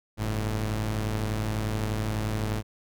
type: tone pair together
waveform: sawtooth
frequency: 48.3 / 108.3 Hz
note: G1 / A2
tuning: -25 / -27 cents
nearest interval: octave + major second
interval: 1398 cents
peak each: -28 / -24 dBFS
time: 0.17-2.63 s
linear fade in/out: 50 ms
effects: none